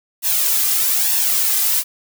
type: noise with flanger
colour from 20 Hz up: blue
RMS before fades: -17 dBFS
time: 0.22-1.84 s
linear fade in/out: 50 ms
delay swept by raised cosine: 1.1 to 2.5 ms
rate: 1.1 Hz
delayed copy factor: +0.65
effects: none